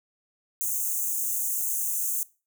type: high-pass noise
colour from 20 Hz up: white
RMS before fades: -28 dBFS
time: 0.61-2.23 s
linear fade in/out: 0 ms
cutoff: 6200 Hz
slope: 96 dB/octave
effects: noise-tail reverb RT60 0.3 s tail -20 dB re dry